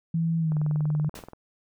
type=tone with pitch glide; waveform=sine; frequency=164.81 to 151.13 Hz; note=E3 to D3; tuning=0 to +50 cents; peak=-22 dBFS; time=0.14-1.09 s; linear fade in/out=5 ms; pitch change=-150 cents; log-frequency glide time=0.39-0.58 s
type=click train; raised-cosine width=1 ms; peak=-27 dBFS; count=18; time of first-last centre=0.52-1.333 s; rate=20.9 Hz
type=noise with exponential decay; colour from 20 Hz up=pink; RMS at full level=-37 dBFS; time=1.15-1.33 s; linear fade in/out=5 ms; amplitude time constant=39 ms
effects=none